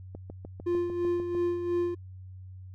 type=click train; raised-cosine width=2 ms; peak=-27 dBFS; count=9; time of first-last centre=0.15-1.349 s; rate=6.67 Hz
type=tone with tremolo; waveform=triangle; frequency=349.2 Hz; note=F4; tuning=in tune; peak=-22 dBFS; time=0.66-1.95 s; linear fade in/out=10 ms; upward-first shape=sine; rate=2.9 Hz; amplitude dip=55%
effects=added 93 Hz sine -42 dBFS peak until 2.74 s